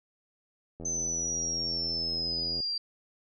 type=click train; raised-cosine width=2 ms; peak=-29 dBFS; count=151; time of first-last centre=0.8-2.603 s; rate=83.2 Hz
type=exponential sweep; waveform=sine; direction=down; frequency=6190 to 4699 Hz; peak=-29 dBFS; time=0.85-2.78 s; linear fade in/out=5 ms
effects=none